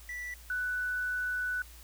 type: tone pair in turn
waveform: triangle / sine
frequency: 1964 / 1487.8 Hz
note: B6 / F#6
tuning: -10 / +9 cents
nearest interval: perfect fourth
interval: 481 cents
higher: first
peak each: -35 / -30 dBFS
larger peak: second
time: 0.09-0.34 / 0.5-1.62 s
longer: second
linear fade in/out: 2 ms
effects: added 58 Hz sine -50 dBFS peak until 1.83 s + white hiss -55 dBFS RMS until 1.83 s